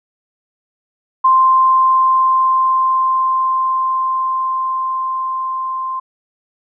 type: tone with level ramp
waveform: sine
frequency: 1046 Hz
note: C6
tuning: 1 cent flat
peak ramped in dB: -7 to -19 dBFS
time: 1.24-6 s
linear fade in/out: 10 ms
effects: none